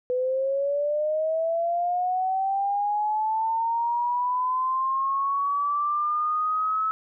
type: linear sweep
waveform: sine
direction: up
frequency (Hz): 496.6 to 1300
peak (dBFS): -22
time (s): 0.1-6.91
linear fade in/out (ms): 0
effects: none